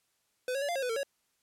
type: tone with pitch steps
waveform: square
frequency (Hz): 504 / 550 / 573 / 694 / 541 / 497.8 / 452.5 / 556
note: B4 / C#5 / D5 / F5 / C#5 / B4 / A4 / C#5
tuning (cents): +35 / -14 / -43 / -11 / -42 / +14 / +48 / +5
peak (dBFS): -31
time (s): 0.48-1.032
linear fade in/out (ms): 2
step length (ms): 69
effects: white hiss -75 dBFS RMS until 1.42 s + low-pass 12000 Hz 12 dB/octave